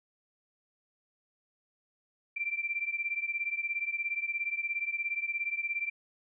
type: beating tone pair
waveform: sine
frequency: 2349 / 2366 Hz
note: D7 / D7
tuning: 0 / +12 cents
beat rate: 17 Hz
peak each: -33 / -35 dBFS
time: 2.36-5.9 s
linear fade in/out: 10 ms
effects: none